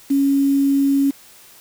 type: tone with quantisation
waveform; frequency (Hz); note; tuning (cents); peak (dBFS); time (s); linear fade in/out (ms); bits
sine; 277.2; C#4; 0; -13; 0.1-1.11; 10; 6
effects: white hiss -46 dBFS RMS until 1.6 s